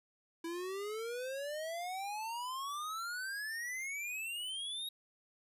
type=exponential sweep; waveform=square; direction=up; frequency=328.5 to 3800 Hz; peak=-39 dBFS; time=0.44-4.89 s; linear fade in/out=5 ms; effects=resampled to 32000 Hz